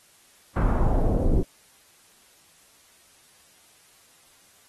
brown noise with low-pass filter sweep, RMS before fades -21 dBFS, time 0.56-1.43 s, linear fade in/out 5 ms, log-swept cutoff 1400 to 370 Hz, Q 1.7, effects white hiss -57 dBFS RMS until 4.68 s + AAC 32 kbps

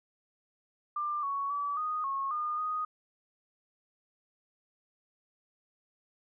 sine tone with pitch steps, 1191 / 1114 / 1149 / 1239 / 1092 / 1218 / 1243 Hz, D6 / C#6 / D6 / D#6 / C#6 / D#6 / D#6, +24 / +8 / -38 / -8 / -26 / -37 / -2 cents, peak -30 dBFS, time 0.96-2.85 s, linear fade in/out 5 ms, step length 270 ms, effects none

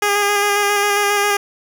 10% pulse tone with vibrato, 408.4 Hz, G#4, 29 cents flat, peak -6 dBFS, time 0.02-1.37 s, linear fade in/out 5 ms, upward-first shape square, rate 7.4 Hz, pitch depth 17 cents each way, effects none

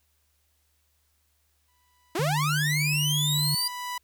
sawtooth tone with exponential growth, 987.8 Hz, B5, in tune, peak -26 dBFS, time 1.68-3.98 s, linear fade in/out 5 ms, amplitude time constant 500 ms
sawtooth linear sweep, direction up, 297.5 to 4825 Hz, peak -22 dBFS, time 2.15-3.68 s, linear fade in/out 5 ms
sine tone with pitch glide, 149.7 to 147.81 Hz, D3 to D3, +33 to +11 cents, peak -25 dBFS, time 2.19-3.55 s, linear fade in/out 5 ms, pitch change -22 cents, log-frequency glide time 2.72-3.27 s
effects added 74 Hz sine -70 dBFS peak until 4.03 s + white hiss -71 dBFS RMS until 4.03 s

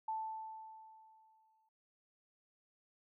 sine tone with exponential decay, 880 Hz, A5, in tune, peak -35 dBFS, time 0.08-1.69 s, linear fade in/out 5 ms, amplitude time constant 350 ms, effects none

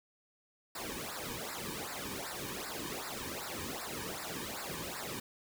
pink noise with flanger, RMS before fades -41 dBFS, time 0.75-5.2 s, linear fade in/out 5 ms, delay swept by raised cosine 0.31 to 1.51 ms, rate 2.6 Hz, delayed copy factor -0.95, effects none

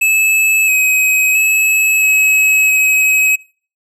square tone with pitch steps, 2603 / 2533 / 2584 / 2564 / 2548 Hz, E7 / D#7 / E7 / E7 / D#7, -22 / +30 / -35 / -49 / +41 cents, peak -10 dBFS, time 0.01-3.36 s, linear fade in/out 10 ms, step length 670 ms, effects noise-tail reverb RT60 0.4 s tail -22 dB re dry

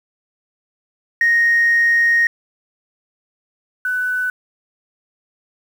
sine tone pair in turn, 1864.7 / 1497.2 Hz, A#6 / F#6, 0 / +20 cents, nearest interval major third, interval 380 cents, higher first, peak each -10 / -17 dBFS, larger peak first, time 1.21-2.27 / 3.85-4.3 s, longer first, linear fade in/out 2 ms, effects tanh soft clip ceiling -8 dBFS + 7-bit

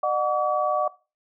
sine tone cluster, 606 / 734 / 1142 Hz, D#5 / F#5 / D6, -46 / -14 / -49 cents, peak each -25 / -25 / -25 dBFS, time 0.03-0.88 s, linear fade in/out 5 ms, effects noise-tail reverb RT60 0.3 s tail -19 dB re dry

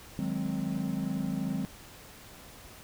triangle chord, Ab dominant seventh, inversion second, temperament equal, 155.56 / 185 / 207.7 / 261.6 Hz, Eb3 / Gb3 / Ab3 / C4, 0 / 0 / 0 / 0 cents, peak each -35 / -32 / -33 / -33 dBFS, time 0.19-1.65 s, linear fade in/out 0 ms, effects pink hiss -50 dBFS RMS until 2.83 s

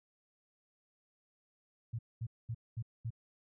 sine tone bursts, 114.8 Hz, A#2, 26 cents flat, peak -35 dBFS, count 5, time 1.93-3.105 s, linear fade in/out 10 ms, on 59 ms, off 220 ms, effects none

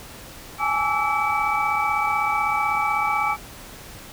sine tone cluster, 821 / 857 / 1151 / 1314 / 2298 Hz, G#5 / A5 / D6 / E6 / D7, -20 / -46 / -35 / -6 / -38 cents, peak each -26 dBFS, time 0.58-3.37 s, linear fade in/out 50 ms, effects pink hiss -41 dBFS RMS until 4.12 s

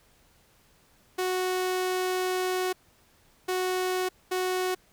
sawtooth tone bursts at uneven times, 368.7 Hz, F#4, 6 cents flat, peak -22 dBFS, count 3, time 1.18-2.73 / 3.48-4.09 / 4.31-4.75 s, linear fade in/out 10 ms, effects pink hiss -62 dBFS RMS until 4.92 s

